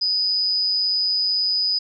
sine tone with amplitude modulation, 4979 Hz, D#8, in tune, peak -16 dBFS, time 0.01-1.79 s, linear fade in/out 10 ms, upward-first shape sine, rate 189 Hz, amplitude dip 45%, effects none

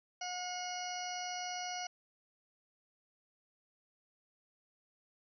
harmonic tone with a mistuned harmonic, 723 Hz, F#5, 40 cents flat, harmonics 1 / 2 / 3 / 4 / 6 / 7 / 8, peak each -41 / -49 / -48 / -48 / -50 / -49 / -45 dBFS, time 0.21-1.87 s, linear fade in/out 5 ms, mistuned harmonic 6, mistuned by +30 cents, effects none

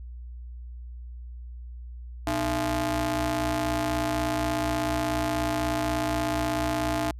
sawtooth ring-modulated tone, 184.7 Hz, F#3, 3 cents flat, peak -18 dBFS, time 2.27-7.11 s, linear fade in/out 2 ms, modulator 490 Hz, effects added 60 Hz sine -37 dBFS peak until 7.19 s + resampled to 32000 Hz

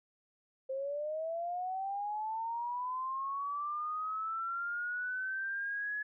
sine linear sweep, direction up, 523.3 to 1700 Hz, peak -34 dBFS, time 0.69-6.03 s, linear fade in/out 10 ms, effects none

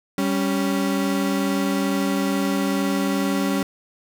35% pulse tone pair together, 196 / 278.3 Hz, G3 / C#4, 0 / +7 cents, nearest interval tritone, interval 607 cents, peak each -21 dBFS, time 0.18-3.63 s, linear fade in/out 2 ms, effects none

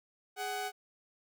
sawtooth tone pair together, 414.6 / 749 Hz, G#4 / F#5, -3 / +21 cents, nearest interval minor seventh, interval 1024 cents, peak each -37 / -32 dBFS, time 0.36-0.72 s, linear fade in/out 50 ms, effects none

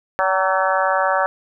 harmonic tone with a mistuned harmonic, 190 Hz, F#3, 46 cents sharp, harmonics 3 / 4 / 5 / 6 / 7 / 8 / 9, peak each -21 / -22 / -23 / -24 / -24 / -25 / -26 dBFS, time 0.19-1.26 s, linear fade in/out 0 ms, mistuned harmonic 5, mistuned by -44 cents, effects none

